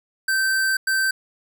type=tone bursts at uneven times; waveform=square; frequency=1553 Hz; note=G6; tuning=17 cents flat; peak=-19 dBFS; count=2; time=0.28-0.77 / 0.87-1.11 s; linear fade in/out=5 ms; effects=none